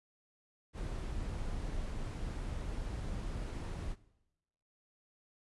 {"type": "noise", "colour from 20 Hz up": "brown", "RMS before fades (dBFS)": -39, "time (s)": [0.73, 3.96], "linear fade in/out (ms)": 50, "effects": ["noise-tail reverb RT60 0.9 s tail -19 dB re dry", "resampled to 24000 Hz"]}